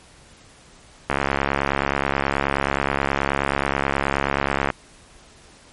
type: click train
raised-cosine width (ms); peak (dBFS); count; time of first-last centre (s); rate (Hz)
0.5; -4; 251; 1.1-4.702; 69.4
effects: pink hiss -49 dBFS RMS until 5.72 s + MP3 48 kbps